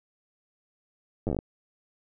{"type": "slowing click train", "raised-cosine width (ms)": 2, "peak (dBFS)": -16, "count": 9, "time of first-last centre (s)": [1.27, 1.389], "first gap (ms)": 9, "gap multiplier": 1.14, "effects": []}